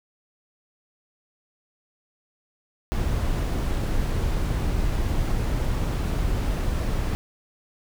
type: noise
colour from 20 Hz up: brown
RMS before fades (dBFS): -24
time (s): 2.92-7.15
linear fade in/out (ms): 0
effects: none